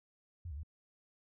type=tone with pitch steps; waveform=sine; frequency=86.1 / 69.7 / 77.6 Hz; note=F2 / C#2 / D#2; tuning=-24 / +10 / -4 cents; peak=-40 dBFS; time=0.45-0.633 s; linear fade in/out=5 ms; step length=61 ms; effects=none